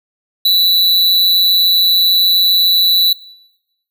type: tone with amplitude modulation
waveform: square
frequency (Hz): 3954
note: B7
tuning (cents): +1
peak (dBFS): -7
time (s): 0.45-3.13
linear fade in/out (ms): 5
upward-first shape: sine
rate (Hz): 179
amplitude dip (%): 45
effects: noise-tail reverb RT60 1.0 s tail -24 dB re dry